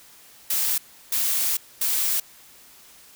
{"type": "noise bursts at uneven times", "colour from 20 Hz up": "blue", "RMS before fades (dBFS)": -23, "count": 3, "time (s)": [[0.5, 0.78], [1.12, 1.57], [1.81, 2.2]], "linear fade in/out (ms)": 5, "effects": ["white hiss -50 dBFS RMS until 3.15 s"]}